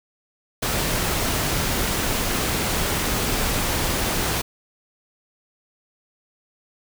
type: noise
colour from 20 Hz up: pink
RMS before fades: -23 dBFS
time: 0.62-4.42 s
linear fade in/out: 10 ms
effects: none